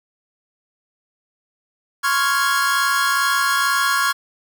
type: chord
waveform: 45% pulse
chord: Db major seventh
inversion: third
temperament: equal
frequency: 1046.5 / 1108.7 / 1396.9 / 1661.2 Hz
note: C6 / Db6 / F6 / Ab6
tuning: 0 / 0 / 0 / 0 cents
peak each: -26 / -21 / -21 / -22 dBFS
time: 2.03-4.13 s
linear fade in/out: 20 ms
effects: none